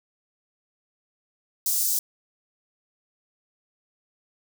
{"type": "high-pass noise", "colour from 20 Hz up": "white", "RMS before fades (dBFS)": -24, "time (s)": [1.66, 1.99], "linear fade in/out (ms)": 2, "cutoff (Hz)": 5300, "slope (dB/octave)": 24, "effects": []}